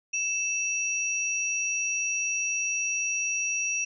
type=tone pair together; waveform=sine; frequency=2645 / 5752 Hz; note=E7 / F#8; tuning=+5 / -50 cents; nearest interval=octave + minor second; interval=1345 cents; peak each=-28 / -29 dBFS; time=0.13-3.85 s; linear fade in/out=10 ms; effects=none